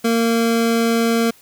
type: tone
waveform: 25% pulse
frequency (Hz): 230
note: A#3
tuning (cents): -23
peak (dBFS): -11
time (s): 0.04-1.31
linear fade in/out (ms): 10
effects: white hiss -50 dBFS RMS until 1.41 s